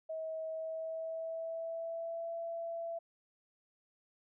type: tone with pitch glide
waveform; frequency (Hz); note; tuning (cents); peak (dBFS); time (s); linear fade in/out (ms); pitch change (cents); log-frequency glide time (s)
sine; 640 to 669.9; D#5 to E5; +49 to +28; -37; 0.09-2.99; 10; +79; 0.48-2.33
effects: none